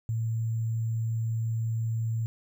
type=tone with sample-and-hold; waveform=sine; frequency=113.2 Hz; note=A2; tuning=50 cents sharp; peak=-26 dBFS; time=0.09-2.26 s; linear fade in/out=0 ms; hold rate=7350 Hz; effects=none